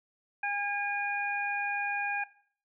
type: harmonic tone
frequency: 813 Hz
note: G#5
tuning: 37 cents flat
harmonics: 1 / 2 / 3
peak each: -33 / -33 / -33 dBFS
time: 0.43-2.24 s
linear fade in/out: 5 ms
effects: noise-tail reverb RT60 0.5 s tail -18 dB re dry